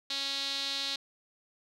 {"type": "tone with band-pass filter", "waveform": "sawtooth", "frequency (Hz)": 275.9, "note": "C#4", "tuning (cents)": -8, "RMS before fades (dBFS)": -34, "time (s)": [0.1, 0.96], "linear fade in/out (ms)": 5, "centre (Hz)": 4000, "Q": 4.8, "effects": []}